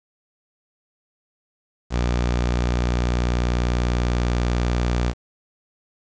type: tone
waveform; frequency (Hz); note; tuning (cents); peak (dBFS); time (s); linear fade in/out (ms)
sawtooth; 60.2; B1; -44; -15; 1.9-5.14; 50
effects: resampled to 16000 Hz + 7-bit